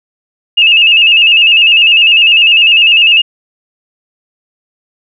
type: tone with vibrato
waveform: sine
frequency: 2732 Hz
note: F7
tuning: 39 cents flat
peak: -3 dBFS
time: 0.57-3.22 s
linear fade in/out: 10 ms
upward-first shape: square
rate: 10 Hz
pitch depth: 68 cents each way
effects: none